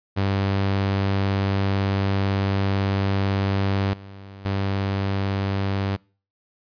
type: tone with level steps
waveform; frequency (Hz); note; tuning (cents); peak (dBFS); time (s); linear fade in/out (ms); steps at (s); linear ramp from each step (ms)
sawtooth; 98; G2; 0; -16 / -35 / -18; 0.16-5.97; 20; 3.93 / 4.45; 5
effects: noise-tail reverb RT60 0.4 s tail -25 dB re dry + resampled to 11025 Hz